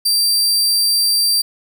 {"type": "tone", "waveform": "sawtooth", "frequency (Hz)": 4699, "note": "D8", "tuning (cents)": 0, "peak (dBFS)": -10, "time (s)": [0.05, 1.42], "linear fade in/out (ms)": 10, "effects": []}